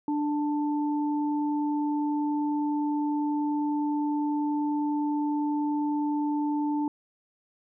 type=tone pair together; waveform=sine; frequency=295.3 / 885 Hz; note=D4 / A5; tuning=+10 / +10 cents; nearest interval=octave + perfect fifth; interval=1900 cents; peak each=-25 / -33 dBFS; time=0.08-6.88 s; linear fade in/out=2 ms; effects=none